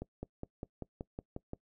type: accelerating click train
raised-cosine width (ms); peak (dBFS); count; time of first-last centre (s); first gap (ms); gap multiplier
2; -26; 9; 0.02-1.534; 210; 0.97
effects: noise-tail reverb RT60 0.1 s tail -22 dB re dry